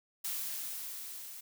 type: noise with level ramp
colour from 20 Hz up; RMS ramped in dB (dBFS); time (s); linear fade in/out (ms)
blue; -36 to -47; 0.24-1.41; 10
effects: none